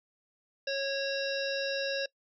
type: harmonic tone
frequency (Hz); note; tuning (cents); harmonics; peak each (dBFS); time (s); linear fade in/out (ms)
549; C#5; -17; 1 / 3 / 5 / 7 / 9 / 10; -32 / -37 / -39 / -40 / -42 / -42; 0.67-2.06; 5
effects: noise-tail reverb RT60 0.1 s tail -22 dB re dry